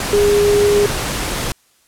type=tone in noise; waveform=sine; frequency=410 Hz; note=G#4; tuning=22 cents flat; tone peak=-10 dBFS; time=0.13-0.86 s; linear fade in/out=2 ms; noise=pink; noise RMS=-21 dBFS; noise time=0-1.52 s; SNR=+8 dB; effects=white hiss -56 dBFS RMS until 1.87 s + low-pass 12000 Hz 12 dB/octave